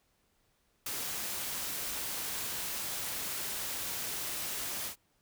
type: noise with ADSR envelope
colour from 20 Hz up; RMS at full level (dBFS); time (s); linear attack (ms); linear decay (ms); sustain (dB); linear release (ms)
white; -35; 0.86-4.96; 5; 8; -2; 96
effects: pink hiss -73 dBFS RMS until 5.21 s